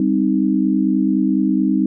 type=chord; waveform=sine; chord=C minor; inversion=second; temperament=equal with one note detuned; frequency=197.36 / 261.6 / 311.1 Hz; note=G3 / C4 / Eb4; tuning=+12 / 0 / 0 cents; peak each=-18 dBFS; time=0-1.86 s; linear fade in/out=2 ms; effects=none